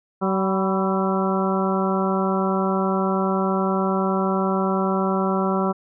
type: harmonic tone with a mistuned harmonic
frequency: 190.7 Hz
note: G3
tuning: 47 cents flat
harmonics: 1 / 2 / 3 / 4 / 5 / 6 / 7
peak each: -22 / -25 / -28 / -29 / -29 / -31 / -29 dBFS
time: 0.21-5.73 s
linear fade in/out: 20 ms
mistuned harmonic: 5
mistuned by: +57 cents
effects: none